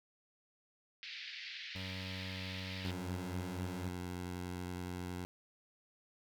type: band-pass noise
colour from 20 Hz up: pink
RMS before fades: -47 dBFS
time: 1.03-2.91 s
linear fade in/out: 0 ms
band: 1800 to 4800 Hz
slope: 48 dB/octave
type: tone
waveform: 25% pulse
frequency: 93.6 Hz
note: F#2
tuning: 20 cents sharp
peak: -39 dBFS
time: 1.75-3.89 s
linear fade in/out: 5 ms
type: tone with vibrato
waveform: 15% pulse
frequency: 89.6 Hz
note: F2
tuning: 45 cents sharp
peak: -34 dBFS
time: 2.85-5.25 s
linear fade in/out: 0 ms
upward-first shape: triangle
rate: 12 Hz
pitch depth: 21 cents each way
effects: none